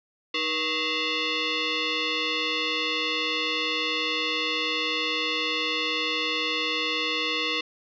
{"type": "tone with frequency modulation", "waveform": "sine", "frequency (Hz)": 311.1, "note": "D#4", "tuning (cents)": 0, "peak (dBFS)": -24, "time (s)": [0.34, 7.61], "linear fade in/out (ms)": 5, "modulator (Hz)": 791, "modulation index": 4.8, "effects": []}